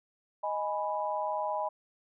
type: chord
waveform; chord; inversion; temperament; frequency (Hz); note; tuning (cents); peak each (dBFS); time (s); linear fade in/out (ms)
sine; G# minor; second; equal; 622.3 / 830.6 / 987.8; D#5 / G#5 / B5; 0 / 0 / 0; -34; 0.43-1.69; 10
effects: none